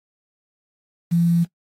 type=tone with quantisation; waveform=sine; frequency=170.2 Hz; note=F3; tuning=44 cents flat; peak=-14 dBFS; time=1.11-1.45 s; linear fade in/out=20 ms; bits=7; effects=noise-tail reverb RT60 0.1 s tail -20 dB re dry + AAC 48 kbps